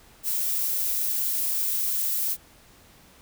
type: noise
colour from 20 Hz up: violet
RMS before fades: -26 dBFS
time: 0.23-2.37 s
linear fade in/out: 50 ms
effects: pink hiss -54 dBFS RMS until 3.21 s